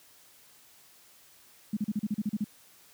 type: tone bursts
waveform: sine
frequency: 209.9 Hz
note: G#3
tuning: 19 cents sharp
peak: -26 dBFS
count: 10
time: 1.73-2.443 s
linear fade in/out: 5 ms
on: 38 ms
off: 37 ms
effects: white hiss -58 dBFS RMS until 2.93 s + high-pass 60 Hz 12 dB/octave